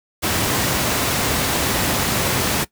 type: noise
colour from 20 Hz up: pink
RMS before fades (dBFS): -19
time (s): 0.22-2.65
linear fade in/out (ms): 20
effects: noise-tail reverb RT60 0.1 s tail -19 dB re dry + high-pass 80 Hz 12 dB/octave